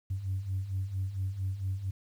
sine beating tone pair, 92.5 / 96.9 Hz, F#2 / G2, 0 / -20 cents, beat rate 4.4 Hz, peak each -36 / -31 dBFS, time 0.1-1.91 s, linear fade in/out 10 ms, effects tanh soft clip ceiling -25 dBFS + 10-bit

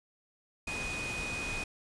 sine tone in noise, 2489 Hz, D#7, in tune, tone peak -36 dBFS, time 0.67-1.64 s, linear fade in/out 5 ms, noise pink, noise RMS -39 dBFS, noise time 0.67-1.64 s, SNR 0 dB, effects resampled to 22050 Hz

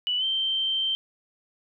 sine tone with pitch glide, 2960 to 3127 Hz, F#7 to G7, 0 to -5 cents, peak -23 dBFS, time 0.07-0.95 s, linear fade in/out 0 ms, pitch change +95 cents, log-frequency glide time 0.18-0.24 s, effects none

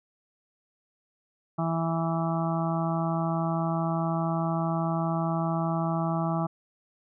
harmonic tone, 164.81 Hz, E3, in tune, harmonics 1 / 2 / 4 / 5 / 6 / 7 / 8, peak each -27 / -34 / -33 / -34 / -41 / -35 / -40 dBFS, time 1.58-6.47 s, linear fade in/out 10 ms, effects none

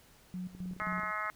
sine tone with tremolo, 182.2 Hz, F#3, 26 cents flat, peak -36 dBFS, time 0.34-1.11 s, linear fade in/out 0 ms, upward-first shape square, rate 3.8 Hz, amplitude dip 80%
click train, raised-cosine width 3 ms, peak -37 dBFS, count 10, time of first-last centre 0.55-1.034 s, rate 18.6 Hz
harmonic tone, 212.6 Hz, G#3, 41 cents sharp, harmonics 3 / 4 / 5 / 6 / 7 / 8 / 9 / 10, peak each -45 / -46 / -43 / -36 / -44 / -43 / -43 / -42 dBFS, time 0.8-1.3 s, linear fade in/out 0 ms
effects pink hiss -61 dBFS RMS until 1.35 s

